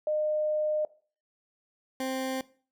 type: tone pair in turn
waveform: sine / 20% pulse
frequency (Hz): 610 / 262.3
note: D#5 / C4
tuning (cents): -34 / +4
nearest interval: octave + minor third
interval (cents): 1462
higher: first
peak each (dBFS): -25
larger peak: neither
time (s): 0.07-0.85 / 2-2.41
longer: first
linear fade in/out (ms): 2
effects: noise-tail reverb RT60 0.4 s tail -19 dB re dry